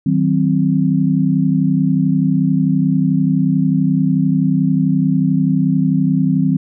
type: chord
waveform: sine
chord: C diminished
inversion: first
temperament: just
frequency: 156.98 / 188.37 / 261.6 Hz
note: Eb3 / Gb3 / C4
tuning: +16 / +31 / 0 cents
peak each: -16 dBFS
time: 0.06-6.57 s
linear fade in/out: 5 ms
effects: none